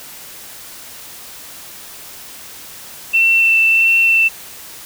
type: tone with vibrato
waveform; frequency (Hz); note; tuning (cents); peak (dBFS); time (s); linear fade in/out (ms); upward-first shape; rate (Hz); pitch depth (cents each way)
sine; 2684; E7; +31; -9; 3.13-4.29; 20; sine; 1.5; 11
effects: white hiss -35 dBFS RMS until 4.85 s